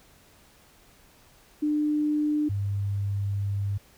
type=tone pair in turn; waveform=sine; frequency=299.7 / 100.01 Hz; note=D4 / G2; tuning=+35 / +35 cents; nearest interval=octave + perfect fifth; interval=1900 cents; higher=first; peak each=-22 / -25 dBFS; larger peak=first; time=1.62-2.49 / 2.49-3.78 s; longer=second; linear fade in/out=10 ms; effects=pink hiss -57 dBFS RMS until 3.97 s